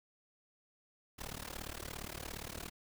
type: noise with amplitude modulation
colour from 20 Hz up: pink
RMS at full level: -41 dBFS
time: 1.18-2.7 s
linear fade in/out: 20 ms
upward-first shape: sine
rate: 37.3 Hz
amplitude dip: 95%
effects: none

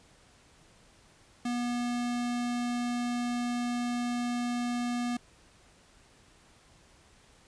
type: tone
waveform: square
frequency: 242 Hz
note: B3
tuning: 35 cents flat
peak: -30 dBFS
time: 1.45-5.17 s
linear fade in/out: 5 ms
effects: pink hiss -60 dBFS RMS until 7.47 s + resampled to 22050 Hz

